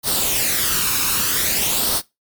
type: noise with flanger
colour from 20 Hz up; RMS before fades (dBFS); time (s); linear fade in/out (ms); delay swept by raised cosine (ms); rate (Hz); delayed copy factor
white; -19; 0.03-2.02; 50; 0.21 to 0.77; 0.52; +0.6
effects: noise-tail reverb RT60 0.2 s tail -20 dB re dry + MP3 96 kbps